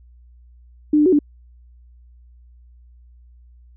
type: tone with pitch steps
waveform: sine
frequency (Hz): 300.6 / 298.4 / 371.6 / 293.2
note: D4 / D4 / F#4 / D4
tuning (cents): +40 / +28 / +7 / -3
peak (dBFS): -11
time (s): 0.93-1.19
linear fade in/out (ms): 5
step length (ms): 65
effects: added 60 Hz sine -45 dBFS peak until 3.76 s